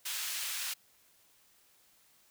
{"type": "high-pass noise", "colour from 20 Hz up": "pink", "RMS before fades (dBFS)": -37, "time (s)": [0.05, 0.74], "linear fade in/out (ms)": 10, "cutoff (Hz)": 2300, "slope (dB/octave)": 12, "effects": ["white hiss -66 dBFS RMS until 2.3 s"]}